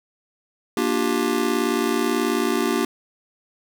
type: chord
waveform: square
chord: G minor seventh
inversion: first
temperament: just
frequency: 235.2 / 294 / 352.8 / 392 Hz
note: Bb3 / D4 / F4 / G4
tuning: +16 / +2 / +18 / 0 cents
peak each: -26 dBFS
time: 0.77-2.85 s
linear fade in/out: 2 ms
effects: none